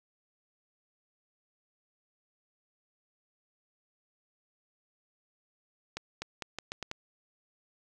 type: accelerating click train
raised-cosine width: 0.2 ms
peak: -19 dBFS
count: 7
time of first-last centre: 5.97-6.914 s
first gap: 250 ms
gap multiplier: 0.81
effects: none